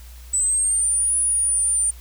sine exponential two-way sweep, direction up then down, 7902 to 9820 to 9010 Hz, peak -17 dBFS, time 0.33-1.91 s, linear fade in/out 10 ms, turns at 1.16 s, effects added 60 Hz sine -38 dBFS peak until 2 s + white hiss -49 dBFS RMS until 2 s

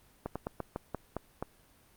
slowing click train, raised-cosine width 1 ms, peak -20 dBFS, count 8, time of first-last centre 0.26-1.426 s, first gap 96 ms, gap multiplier 1.18, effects pink hiss -63 dBFS RMS until 1.96 s + Opus 32 kbps

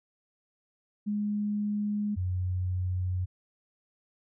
sine tone pair in turn, 207.7 / 91.4 Hz, G#3 / F#2, 0 / -21 cents, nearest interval octave + major second, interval 1421 cents, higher first, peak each -27 dBFS, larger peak neither, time 1.06-2.16 / 2.16-3.26 s, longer neither, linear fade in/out 20 ms, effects none

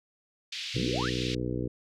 white band-pass noise, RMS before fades -37 dBFS, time 0.52-1.35 s, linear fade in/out 5 ms, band 2400 to 4400 Hz, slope 24 dB/octave
sine exponential sweep, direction up, 103.83 to 2004 Hz, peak -32 dBFS, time 0.74-1.1 s, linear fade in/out 10 ms
harmonic tone, 61.74 Hz, B1, in tune, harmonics 1 / 2 / 3 / 4 / 5 / 6 / 7 / 8, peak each -39 / -34 / -39 / -38 / -35 / -38 / -39 / -40 dBFS, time 0.75-1.68 s, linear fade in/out 10 ms
effects none

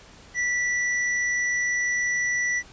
sine tone with hard clipping, 1961 Hz, B6, 13 cents flat, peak -24 dBFS, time 0.34-2.63 s, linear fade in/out 50 ms, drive 12 dB, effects pink hiss -49 dBFS RMS until 2.72 s + resampled to 16000 Hz

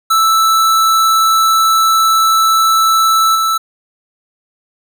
square tone with level steps, 1318.5 Hz, E6, in tune, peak -9 / -12 dBFS, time 0.1-3.58 s, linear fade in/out 10 ms, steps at 3.35 s, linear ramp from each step 5 ms, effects none

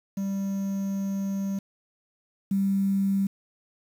triangle / sine tone pair in turn, 196 / 196 Hz, G3 / G3, 0 / 0 cents, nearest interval unison, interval 0 cents, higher neither, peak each -24 / -21 dBFS, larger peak second, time 0.17-1.59 / 2.51-3.27 s, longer first, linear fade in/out 5 ms, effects 8-bit

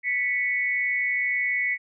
sine tone pair together, 1975.1 / 2217 Hz, B6 / C#7, 0 / 0 cents, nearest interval major second, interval 200 cents, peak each -25 dBFS, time 0.03-1.78 s, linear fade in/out 50 ms, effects none

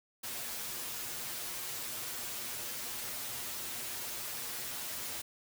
white noise with comb filter, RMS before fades -40 dBFS, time 0.23-5.22 s, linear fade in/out 10 ms, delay 8.3 ms, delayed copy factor +0.95, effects none

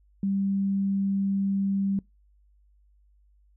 sine tone, 196.4 Hz, G3, 4 cents sharp, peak -23 dBFS, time 0.23-1.99 s, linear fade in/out 2 ms, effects noise-tail reverb RT60 0.2 s tail -25 dB re dry + added 50 Hz sine -58 dBFS peak until 3.56 s

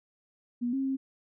sine tone with pitch steps, 241.7 / 269.1 / 267.6 Hz, B3 / C4 / C4, -37 / +49 / +39 cents, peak -27 dBFS, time 0.61-0.97 s, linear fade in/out 20 ms, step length 120 ms, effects none

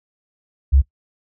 sine tone, 67.9 Hz, C#2, 35 cents flat, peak -9 dBFS, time 0.72-0.82 s, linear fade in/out 20 ms, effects noise-tail reverb RT60 0.1 s tail -19 dB re dry

